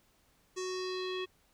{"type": "tone with low-pass filter sweep", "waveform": "square", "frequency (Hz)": 370, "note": "F#4", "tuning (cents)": 0, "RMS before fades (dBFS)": -37, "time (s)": [0.56, 1.26], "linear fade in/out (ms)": 20, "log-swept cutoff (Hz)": [6700, 3100], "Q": 3.9, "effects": ["pink hiss -69 dBFS RMS until 1.53 s"]}